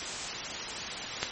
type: click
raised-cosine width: 0.2 ms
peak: -9 dBFS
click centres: 1.23 s
effects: white hiss -35 dBFS RMS until 1.31 s + MP3 32 kbps